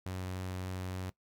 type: tone with vibrato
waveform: sawtooth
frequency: 92.5 Hz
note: F#2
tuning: in tune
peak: -33 dBFS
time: 0.06-1.1 s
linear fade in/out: 0 ms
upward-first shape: triangle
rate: 3.5 Hz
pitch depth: 8 cents each way
effects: noise-tail reverb RT60 0.1 s tail -19 dB re dry